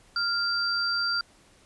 sine tone pair together, 1396.9 / 4699 Hz, F6 / D8, 0 / 0 cents, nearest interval octave + major sixth, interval 2100 cents, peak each -27 dBFS, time 0.16-1.21 s, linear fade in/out 2 ms, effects pink hiss -58 dBFS RMS until 1.65 s + resampled to 24000 Hz

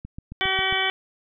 click train, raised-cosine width 5 ms, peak -23 dBFS, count 6, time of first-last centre 0.05-0.726 s, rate 7.4 Hz
harmonic tone, 381.3 Hz, G4, 48 cents flat, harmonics 1 / 2 / 3 / 4 / 5 / 6 / 8 / 9, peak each -32 / -29 / -33 / -30 / -28 / -27 / -27 / -30 dBFS, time 0.41-0.9 s, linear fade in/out 0 ms
effects none

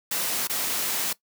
white noise with dropouts, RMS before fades -27 dBFS, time 0.11-1.13 s, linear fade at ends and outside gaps 5 ms, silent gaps 0.473-0.496 s, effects noise-tail reverb RT60 0.1 s tail -19 dB re dry + high-pass 150 Hz 12 dB/octave

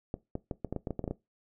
clicks, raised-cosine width 2 ms, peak -20 dBFS, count 12, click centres 0.141 / 0.354 / 0.512 / 0.647 / 0.726 / 0.763 / 0.872 / 0.907 / 0.993 / 1.041 / 1.078 / 1.11 s, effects noise-tail reverb RT60 0.2 s tail -19 dB re dry

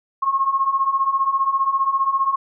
sine beating tone pair, 1072 / 1087 Hz, C6 / C#6, +42 / -34 cents, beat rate 15 Hz, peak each -22 / -18 dBFS, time 0.22-2.36 s, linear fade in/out 10 ms, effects none

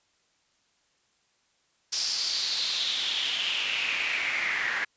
pink noise with band-pass filter sweep, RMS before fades -29 dBFS, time 1.92-4.85 s, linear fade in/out 10 ms, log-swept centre 5300 to 1800 Hz, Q 5, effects white hiss -69 dBFS RMS until 4.96 s + resampled to 16000 Hz

